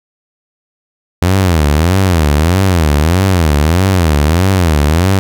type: tone with vibrato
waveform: sawtooth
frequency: 83.9 Hz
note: E2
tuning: 31 cents sharp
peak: -4 dBFS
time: 1.22-5.19 s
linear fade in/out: 0 ms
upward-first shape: sine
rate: 1.6 Hz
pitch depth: 250 cents each way
effects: none